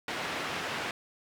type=band-pass noise; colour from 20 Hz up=white; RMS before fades=-35 dBFS; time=0.08-0.91 s; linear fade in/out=2 ms; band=120 to 2400 Hz; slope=12 dB/octave; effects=none